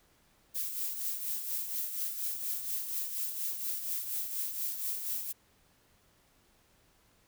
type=noise with tremolo; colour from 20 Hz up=violet; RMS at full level=-33 dBFS; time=0.54-5.33 s; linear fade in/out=20 ms; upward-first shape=triangle; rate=4.2 Hz; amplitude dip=60%; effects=pink hiss -67 dBFS RMS until 7.27 s